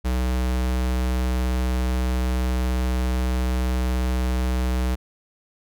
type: tone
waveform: square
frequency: 62.8 Hz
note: B1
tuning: 30 cents sharp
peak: -21 dBFS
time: 0.04-4.96 s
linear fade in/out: 20 ms
effects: none